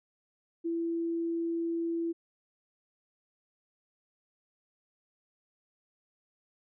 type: tone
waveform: sine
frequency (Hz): 334.4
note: E4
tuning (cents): +25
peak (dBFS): -29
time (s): 0.64-2.13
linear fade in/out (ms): 20
effects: none